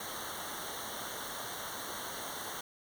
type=noise with comb filter; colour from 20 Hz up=pink; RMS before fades=-41 dBFS; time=0-2.61 s; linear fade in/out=5 ms; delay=0.4 ms; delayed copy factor=-0.95; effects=none